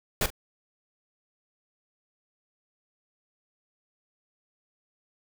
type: noise with echo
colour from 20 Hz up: pink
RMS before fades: -25 dBFS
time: 0.21-0.26 s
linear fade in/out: 2 ms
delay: 43 ms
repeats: 1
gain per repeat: -15 dB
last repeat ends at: 0.303 s
effects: none